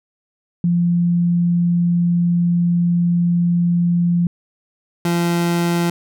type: tone pair in turn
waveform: sine / 30% pulse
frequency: 173.2 / 171.71 Hz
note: F3 / F3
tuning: -14 / -29 cents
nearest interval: unison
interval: 15 cents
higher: first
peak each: -13 dBFS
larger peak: neither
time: 0.64-4.27 / 5.05-5.9 s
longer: first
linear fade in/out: 2 ms
effects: none